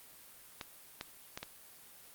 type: clicks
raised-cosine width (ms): 0.2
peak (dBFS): -22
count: 4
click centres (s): 0.612 / 1.011 / 1.375 / 1.43
effects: white hiss -56 dBFS RMS until 2.14 s + Opus 32 kbps